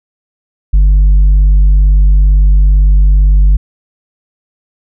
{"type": "tone with tanh clipping", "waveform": "sine", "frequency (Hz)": 48.9, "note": "G1", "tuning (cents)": -4, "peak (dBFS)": -4, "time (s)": [0.73, 3.57], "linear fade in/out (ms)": 10, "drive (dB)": 3, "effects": []}